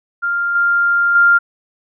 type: tone with level steps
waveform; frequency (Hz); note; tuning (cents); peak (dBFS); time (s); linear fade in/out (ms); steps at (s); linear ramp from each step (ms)
sine; 1396.9; F6; 0; -15 / -11 / -7; 0.22-1.39; 20; 0.55 / 1.15; 5
effects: none